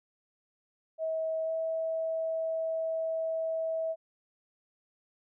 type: tone with pitch glide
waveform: sine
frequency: 642 to 648 Hz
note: E5 to E5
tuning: -46 to -30 cents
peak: -29 dBFS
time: 0.98-3.96 s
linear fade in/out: 50 ms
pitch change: +16 cents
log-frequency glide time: 1.44-1.51 s
effects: none